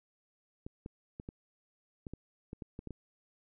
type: clicks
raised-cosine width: 3 ms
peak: -29 dBFS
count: 11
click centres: 0.665 / 0.861 / 1.199 / 1.289 / 2.068 / 2.136 / 2.531 / 2.622 / 2.791 / 2.873 / 2.907 s
effects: none